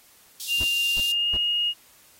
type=high-pass noise; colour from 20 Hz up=pink; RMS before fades=-35 dBFS; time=0.4-1.12 s; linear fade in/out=0 ms; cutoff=3300 Hz; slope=48 dB/octave
type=tone with pitch glide; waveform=sine; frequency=2794 to 2863 Hz; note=F7 to F7; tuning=0 to +42 cents; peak=-21 dBFS; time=0.47-1.74 s; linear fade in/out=50 ms; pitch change=+42 cents; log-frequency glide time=0.99-1.35 s
type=noise bursts; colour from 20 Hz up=brown; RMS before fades=-32 dBFS; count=3; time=0.6-1.372 s; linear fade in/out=10 ms; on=44 ms; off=320 ms
effects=white hiss -55 dBFS RMS until 2.19 s + AAC 48 kbps